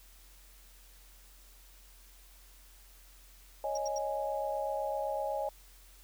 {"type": "chord", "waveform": "sine", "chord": "C# suspended second", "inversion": "none", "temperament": "equal", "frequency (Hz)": [554.4, 622.3, 830.6], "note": ["C#5", "D#5", "G#5"], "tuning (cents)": [0, 0, 0], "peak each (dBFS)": -36, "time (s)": [3.64, 5.49], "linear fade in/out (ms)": 2}
{"type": "tone bursts", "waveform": "triangle", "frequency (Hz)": 5630, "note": "F8", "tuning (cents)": 13, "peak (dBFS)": -37, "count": 3, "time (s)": [3.75, 3.984], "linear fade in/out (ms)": 5, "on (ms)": 26, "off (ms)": 78}
{"effects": ["added 44 Hz sine -56 dBFS peak until 6.03 s", "white hiss -60 dBFS RMS until 6.03 s"]}